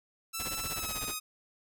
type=tone with pitch glide; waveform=5% pulse; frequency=1327 to 1252.5 Hz; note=E6 to D#6; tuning=+11 to +11 cents; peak=-23 dBFS; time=0.33-1.2 s; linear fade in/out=20 ms; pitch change=-100 cents; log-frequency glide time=0.72-1.01 s
type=noise with tremolo; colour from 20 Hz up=pink; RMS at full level=-38 dBFS; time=0.39-1.14 s; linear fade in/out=10 ms; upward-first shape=sine; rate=16 Hz; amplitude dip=85%
effects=none